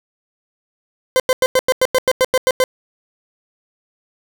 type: tone bursts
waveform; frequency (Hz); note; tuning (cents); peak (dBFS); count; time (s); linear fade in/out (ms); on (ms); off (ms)
40% pulse; 515; C5; -28; -10; 12; 1.16-2.639; 0; 38; 93
effects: none